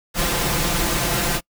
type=noise with comb filter; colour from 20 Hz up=pink; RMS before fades=-21 dBFS; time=0.14-1.41 s; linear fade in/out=50 ms; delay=5.8 ms; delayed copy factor=+0.65; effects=noise-tail reverb RT60 0.1 s tail -26 dB re dry